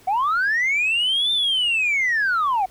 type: linear two-way sweep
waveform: sine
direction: up then down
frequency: 721 to 3600 to 721 Hz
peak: -16 dBFS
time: 0.07-2.66 s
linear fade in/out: 10 ms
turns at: 1.32 s
effects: tanh soft clip ceiling -15 dBFS + pink hiss -51 dBFS RMS until 2.7 s